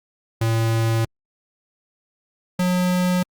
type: tone pair in turn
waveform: square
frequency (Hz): 113.4 / 180.79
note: A#2 / F#3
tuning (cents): -47 / -40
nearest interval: minor sixth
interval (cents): 807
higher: second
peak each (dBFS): -18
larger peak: neither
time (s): 0.41-1.05 / 2.59-3.23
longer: neither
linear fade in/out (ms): 5
effects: Opus 48 kbps